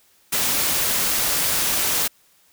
white noise, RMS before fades -21 dBFS, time 0.32-2.08 s, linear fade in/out 10 ms, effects white hiss -58 dBFS RMS until 2.52 s

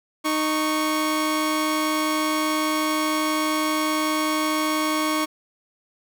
sawtooth tone pair together, 308.4 / 1108.7 Hz, D#4 / C#6, -15 / 0 cents, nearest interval octave + minor seventh, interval 2215 cents, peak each -19 / -21 dBFS, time 0.24-5.26 s, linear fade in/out 20 ms, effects none

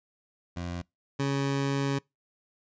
20% pulse tone pair in turn, 87.31 / 138.6 Hz, F2 / C#3, 0 / 0 cents, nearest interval minor sixth, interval 800 cents, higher second, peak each -28 / -21 dBFS, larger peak second, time 0.56-0.82 / 1.19-1.99 s, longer second, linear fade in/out 10 ms, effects noise-tail reverb RT60 0.2 s tail -25 dB re dry + resampled to 16000 Hz

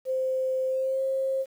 sine tone with pitch glide, 521 to 533.2 Hz, C5 to C5, -7 to +33 cents, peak -24 dBFS, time 0.05-1.46 s, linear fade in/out 50 ms, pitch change +40 cents, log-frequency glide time 0.67-1.02 s, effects 9-bit

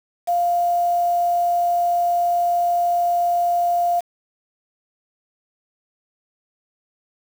sine tone with quantisation, 698.5 Hz, F5, in tune, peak -16 dBFS, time 0.27-4.01 s, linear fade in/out 20 ms, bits 6, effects none

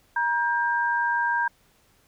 sine tone pair together, 947 / 1592.7 Hz, A#5 / G6, +27 / +27 cents, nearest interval major sixth, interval 900 cents, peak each -24 dBFS, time 0.16-1.48 s, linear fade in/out 5 ms, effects pink hiss -62 dBFS RMS until 2.07 s

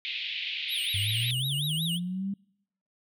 pink band-pass noise, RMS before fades -34 dBFS, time 0.05-1.31 s, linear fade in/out 0 ms, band 2300 to 3800 Hz, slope 48 dB/octave
square tone with vibrato, 3314 Hz, G#7, 4 cents flat, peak -30 dBFS, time 0.68-2 s, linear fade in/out 50 ms, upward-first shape sine, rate 5.4 Hz, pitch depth 270 cents each way
sine linear sweep, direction up, 96.5 to 200.6 Hz, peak -29 dBFS, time 0.94-2.34 s, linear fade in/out 5 ms
effects noise-tail reverb RT60 0.8 s tail -26 dB re dry

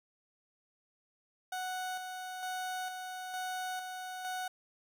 30% pulse tone with tremolo, 740 Hz, F#5, in tune, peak -33 dBFS, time 1.52-4.48 s, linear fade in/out 5 ms, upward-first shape square, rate 1.1 Hz, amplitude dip 40%, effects none

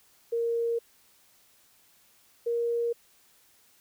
sine tone pair in turn, 465.6 / 469.9 Hz, A#4 / A#4, -2 / +14 cents, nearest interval unison, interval 16 cents, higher second, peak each -25 dBFS, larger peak neither, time 0.32-0.79 / 2.46-2.93 s, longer neither, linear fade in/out 10 ms, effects white hiss -62 dBFS RMS until 3.8 s

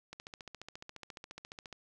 click train, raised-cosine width 0.2 ms, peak -28 dBFS, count 24, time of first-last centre 0.13-1.727 s, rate 14.4 Hz, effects none

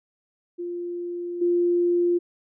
sine tone with level steps, 349.2 Hz, F4, in tune, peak -28 / -18 dBFS, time 0.58-2.19 s, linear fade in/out 20 ms, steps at 1.41 s, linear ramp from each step 10 ms, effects none

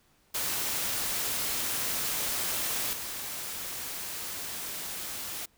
white noise with level steps, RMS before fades -31 / -37 dBFS, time 0.34-5.46 s, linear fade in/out 10 ms, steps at 2.93 s, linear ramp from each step 2 ms, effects pink hiss -66 dBFS RMS until 5.57 s

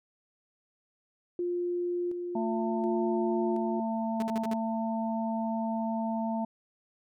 sine tone with tremolo, 352 Hz, F4, 14 cents sharp, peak -28 dBFS, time 1.39-3.8 s, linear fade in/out 2 ms, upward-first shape square, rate 0.69 Hz, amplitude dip 40%
harmonic tone, 224.3 Hz, A3, 34 cents sharp, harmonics 1 / 3 / 4, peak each -30 / -35 / -36 dBFS, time 2.35-6.45 s, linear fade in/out 5 ms
sawtooth tone bursts, 216.4 Hz, A3, 29 cents flat, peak -30 dBFS, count 5, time 4.2-4.537 s, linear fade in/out 2 ms, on 25 ms, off 53 ms
effects none

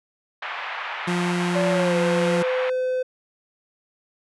pink band-pass noise, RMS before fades -31 dBFS, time 0.42-2.7 s, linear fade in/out 5 ms, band 800 to 2800 Hz, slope 24 dB/octave
30% pulse tone, 176.4 Hz, F3, 18 cents sharp, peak -19 dBFS, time 1.07-2.43 s, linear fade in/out 10 ms
triangle tone with pitch glide, 573 to 510.5 Hz, D5 to C5, -43 to -43 cents, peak -19 dBFS, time 1.55-3.03 s, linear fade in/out 10 ms, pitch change -200 cents, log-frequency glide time 1.7-1.97 s
effects resampled to 24000 Hz

